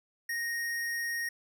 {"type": "tone", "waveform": "square", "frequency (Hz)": 1864.7, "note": "A#6", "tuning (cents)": 0, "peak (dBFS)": -32, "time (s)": [0.29, 1.29], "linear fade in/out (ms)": 5, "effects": []}